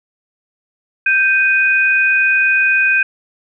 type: tone pair together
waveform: sine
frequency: 1566.1 / 2486 Hz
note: G6 / D#7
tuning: -2 / -2 cents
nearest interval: minor sixth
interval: 800 cents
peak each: -13 dBFS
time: 1.06-3.03 s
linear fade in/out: 5 ms
effects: none